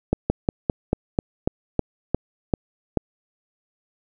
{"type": "slowing click train", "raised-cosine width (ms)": 2, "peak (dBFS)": -5, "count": 11, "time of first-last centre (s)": [0.13, 2.973], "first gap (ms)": 170, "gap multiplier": 1.11, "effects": []}